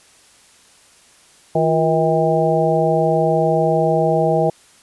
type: harmonic tone with a mistuned harmonic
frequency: 160 Hz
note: D#3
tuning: 49 cents sharp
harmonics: 1 / 2 / 3 / 4 / 5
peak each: -20 / -22 / -19 / -18 / -21 dBFS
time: 1.55-4.5 s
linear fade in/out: 5 ms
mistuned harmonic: 2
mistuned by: +140 cents
effects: white hiss -50 dBFS RMS until 4.82 s + resampled to 24000 Hz